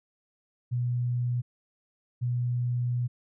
sine tone pair in turn, 122.3 / 122.3 Hz, B2 / B2, -16 / -16 cents, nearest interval unison, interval 0 cents, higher neither, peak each -25 dBFS, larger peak neither, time 0.71-1.42 / 2.21-3.08 s, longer second, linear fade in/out 20 ms, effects none

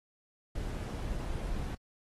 brown noise, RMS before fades -36 dBFS, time 0.55-1.75 s, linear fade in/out 5 ms, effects AAC 32 kbps

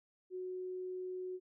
sine tone, 368.1 Hz, F#4, 9 cents flat, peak -39 dBFS, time 0.3-1.4 s, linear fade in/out 50 ms, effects none

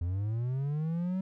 triangle linear sweep, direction up, 83 to 191.2 Hz, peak -27 dBFS, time 0.01-1.21 s, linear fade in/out 5 ms, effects none

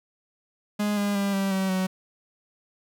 45% pulse tone with pitch steps, 207.7 / 203.4 / 199.24 / 195.14 / 191.12 / 187.19 Hz, G#3 / G#3 / G3 / G3 / G3 / F#3, 0 / -36 / +28 / -8 / -44 / +20 cents, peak -23 dBFS, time 0.79-1.87 s, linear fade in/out 10 ms, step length 180 ms, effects none

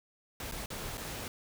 pink noise with dropouts, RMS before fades -40 dBFS, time 0.4-1.28 s, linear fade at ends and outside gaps 2 ms, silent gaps 0.514-0.521 / 0.66-0.703 / 0.973-0.978 s, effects none

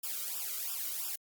blue noise with flanger, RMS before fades -37 dBFS, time 0.03-1.16 s, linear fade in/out 10 ms, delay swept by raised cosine 0.47 to 1.18 ms, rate 2.9 Hz, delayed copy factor -1, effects Opus 48 kbps

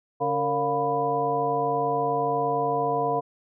harmonic tone with a mistuned harmonic, 141.5 Hz, C#3, 36 cents sharp, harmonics 1 / 2 / 3 / 4 / 5 / 7, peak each -35 / -35 / -27 / -35 / -26 / -28 dBFS, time 0.2-3.21 s, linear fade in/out 20 ms, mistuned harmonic 3, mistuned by +130 cents, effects none

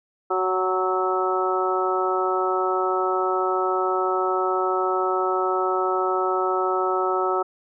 harmonic tone with a mistuned harmonic, 186.1 Hz, F#3, 10 cents sharp, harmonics 2 / 3 / 4 / 5 / 6 / 7, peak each -24 / -30 / -27 / -30 / -33 / -25 dBFS, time 0.3-7.43 s, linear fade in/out 10 ms, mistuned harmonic 5, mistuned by -23 cents, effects none

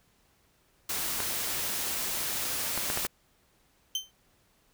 white noise, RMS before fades -32 dBFS, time 0.89-3.07 s, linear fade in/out 5 ms
clicks, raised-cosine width 0.5 ms, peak -16 dBFS, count 5, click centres 1.203 / 2.776 / 2.901 / 2.974 / 3.05 s
30% pulse tone with exponential decay, 3097 Hz, G7, 22 cents flat, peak -22 dBFS, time 3.95-4.11 s, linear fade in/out 2 ms, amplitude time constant 33 ms
effects pink hiss -67 dBFS RMS until 4.73 s

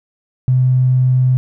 triangle tone with tanh clipping, 128 Hz, C3, 38 cents flat, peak -9 dBFS, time 0.48-1.37 s, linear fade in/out 0 ms, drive 3 dB, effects none

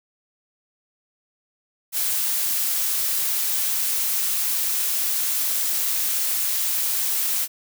blue noise, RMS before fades -23 dBFS, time 1.92-7.48 s, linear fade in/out 50 ms, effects none

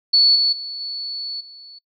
sine tone with level steps, 4433 Hz, C#8, 1 cent flat, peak -10 / -14 / -27 / -25 / -38 dBFS, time 0.13-1.79 s, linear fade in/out 10 ms, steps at 0.35 / 0.52 / 0.8 / 1.4 s, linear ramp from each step 10 ms, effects noise-tail reverb RT60 0.1 s tail -24 dB re dry

